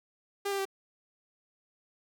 sawtooth tone with pitch steps, 400.9 / 394.9 / 389 Hz, G4 / G4 / G4, +39 / +13 / -13 cents, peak -26 dBFS, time 0.45-0.654 s, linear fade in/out 10 ms, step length 68 ms, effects none

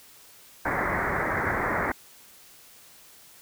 white low-pass noise, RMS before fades -27 dBFS, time 0.65-1.92 s, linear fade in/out 5 ms, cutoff 2100 Hz, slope 96 dB/octave, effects white hiss -52 dBFS RMS until 3.41 s

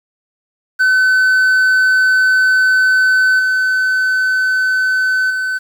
triangle tone with level steps, 1517 Hz, F#6, 43 cents sharp, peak -7 / -10 / -14 dBFS, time 0.79-5.59 s, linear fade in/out 20 ms, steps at 3.39 / 5.3 s, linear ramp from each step 5 ms, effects 7-bit

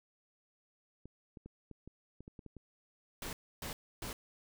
clicks, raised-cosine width 3 ms, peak -36 dBFS, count 10, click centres 1.056 / 1.372 / 1.46 / 1.713 / 1.876 / 2.206 / 2.279 / 2.392 / 2.463 / 2.567 s
pink noise bursts, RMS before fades -42 dBFS, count 3, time 3.22-4.13 s, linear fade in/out 2 ms, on 110 ms, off 290 ms
effects none

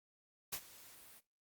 white noise with ADSR envelope, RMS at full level -39 dBFS, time 0.52-1.21 s, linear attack 13 ms, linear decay 63 ms, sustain -19 dB, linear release 32 ms, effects noise-tail reverb RT60 0.2 s tail -18 dB re dry + Opus 48 kbps

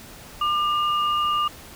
sine tone pair together, 1197 / 2847 Hz, D6 / F7, +33 / +33 cents, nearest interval octave + minor third, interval 1500 cents, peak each -20 / -28 dBFS, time 0.41-1.48 s, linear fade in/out 5 ms, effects pink hiss -43 dBFS RMS until 1.75 s

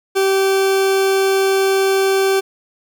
40% pulse tone, 387.3 Hz, G4, 21 cents flat, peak -12 dBFS, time 0.15-2.41 s, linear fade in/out 20 ms, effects none

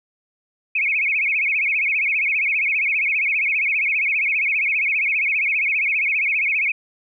sine tone with vibrato, 2358 Hz, D7, 6 cents sharp, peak -17 dBFS, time 0.75-6.72 s, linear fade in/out 5 ms, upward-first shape sine, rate 15 Hz, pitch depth 170 cents each way, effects none

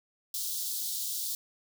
white high-pass noise, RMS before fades -34 dBFS, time 0.34-1.35 s, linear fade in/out 2 ms, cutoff 3500 Hz, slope 48 dB/octave, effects none

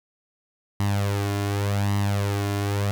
sawtooth tone with flanger, 100.9 Hz, G#2, 49 cents flat, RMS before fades -24 dBFS, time 0.8-2.91 s, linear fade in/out 0 ms, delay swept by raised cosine 1 to 2.9 ms, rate 0.87 Hz, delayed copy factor +0.65, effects none

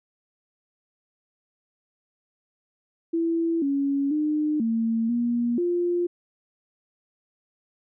sine tone with pitch steps, 332.1 / 278.9 / 302.9 / 226.9 / 238.3 / 350 Hz, E4 / C#4 / D#4 / A#3 / A#3 / F4, +13 / +11 / -46 / -47 / +38 / +4 cents, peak -21 dBFS, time 3.13-6.07 s, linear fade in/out 10 ms, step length 490 ms, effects none

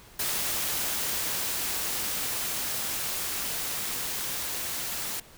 white noise with level ramp, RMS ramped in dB -29 to -33 dBFS, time 0.19-5.2 s, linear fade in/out 5 ms, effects pink hiss -52 dBFS RMS until 5.37 s

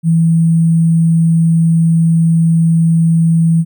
sine tone with sample-and-hold, 164.81 Hz, E3, in tune, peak -7 dBFS, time 0.03-3.65 s, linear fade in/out 50 ms, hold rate 8820 Hz, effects none

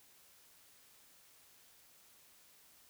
silence, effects white hiss -64 dBFS RMS until 2.89 s

